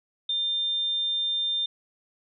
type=tone; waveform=sine; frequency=3600 Hz; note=A7; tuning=39 cents sharp; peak=-24 dBFS; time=0.29-1.66 s; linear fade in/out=5 ms; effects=none